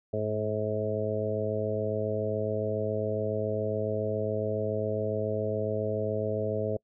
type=harmonic tone with a mistuned harmonic; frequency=107.2 Hz; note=A2; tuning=45 cents flat; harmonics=1 / 2 / 3 / 4 / 5 / 6; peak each=-34 / -37 / -41 / -32 / -33 / -34 dBFS; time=0.13-6.77 s; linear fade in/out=5 ms; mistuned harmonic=1; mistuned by=-35 cents; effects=noise-tail reverb RT60 0.1 s tail -26 dB re dry